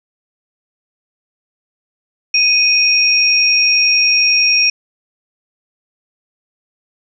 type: tone pair together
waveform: sine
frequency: 2489 / 5580 Hz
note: D#7 / F8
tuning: 0 / -2 cents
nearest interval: octave + major second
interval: 1398 cents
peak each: -12 dBFS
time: 2.34-4.7 s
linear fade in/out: 5 ms
effects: none